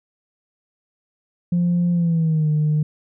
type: tone with pitch glide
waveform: sine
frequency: 174.61 to 152.01 Hz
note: F3 to D#3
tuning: 0 to -40 cents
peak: -14 dBFS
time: 1.52-2.83 s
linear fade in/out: 5 ms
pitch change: -240 cents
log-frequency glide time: 1.92-2.49 s
effects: tanh soft clip ceiling -13 dBFS